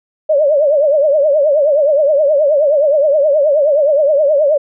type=tone with vibrato; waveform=sine; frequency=587.3 Hz; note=D5; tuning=in tune; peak=-8 dBFS; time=0.29-4.58 s; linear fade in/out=10 ms; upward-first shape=triangle; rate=9.5 Hz; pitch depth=150 cents each way; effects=none